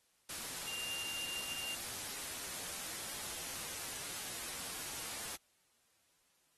sine tone in noise, 2794 Hz, F7, in tune, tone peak -41 dBFS, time 0.67-1.75 s, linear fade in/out 5 ms, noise white, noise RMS -43 dBFS, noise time 0.29-5.36 s, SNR -1 dB, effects white hiss -74 dBFS RMS until 6.57 s + AAC 32 kbps

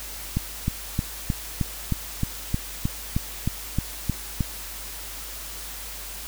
click train, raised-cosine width 5 ms, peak -10 dBFS, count 14, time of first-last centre 0.37-4.407 s, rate 3.22 Hz, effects added 50 Hz sine -41 dBFS peak until 6.27 s + white hiss -37 dBFS RMS until 6.27 s

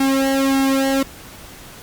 sawtooth tone with flanger, 270.3 Hz, C#4, 44 cents flat, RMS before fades -17 dBFS, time 0-1.03 s, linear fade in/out 5 ms, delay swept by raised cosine 2 to 2.89 ms, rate 1.7 Hz, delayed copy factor -0.95, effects pink hiss -39 dBFS RMS until 1.82 s + Opus 48 kbps

